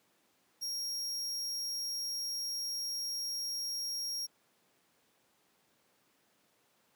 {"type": "tone", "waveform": "40% pulse", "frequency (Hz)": 5590, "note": "F8", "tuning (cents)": 1, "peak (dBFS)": -34, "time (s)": [0.61, 4.27], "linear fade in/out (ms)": 20, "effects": ["pink hiss -71 dBFS RMS until 6.95 s", "high-pass 200 Hz 12 dB/octave"]}